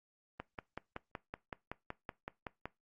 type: click train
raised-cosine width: 0.5 ms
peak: -25 dBFS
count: 13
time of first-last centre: 0.4-2.656 s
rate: 5.32 Hz
effects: noise-tail reverb RT60 0.2 s tail -21 dB re dry + Opus 32 kbps